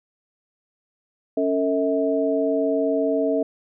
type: tone cluster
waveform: sine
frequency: 278 / 450.4 / 643 Hz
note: C#4 / A4 / E5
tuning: +5 / +40 / -43 cents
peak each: -23 dBFS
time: 1.37-3.43 s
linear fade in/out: 5 ms
effects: none